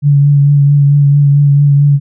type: tone with vibrato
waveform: sine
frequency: 142.9 Hz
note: D3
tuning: 47 cents flat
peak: -4 dBFS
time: 0.02-2 s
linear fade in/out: 50 ms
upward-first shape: triangle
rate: 4.5 Hz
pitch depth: 27 cents each way
effects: none